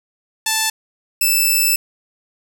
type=tone pair in turn; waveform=5% pulse; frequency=880 / 2637 Hz; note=A5 / E7; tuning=0 / 0 cents; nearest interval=octave + perfect fifth; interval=1900 cents; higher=second; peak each=-4 dBFS; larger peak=neither; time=0.46-0.7 / 1.21-1.76 s; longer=second; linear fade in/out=5 ms; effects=none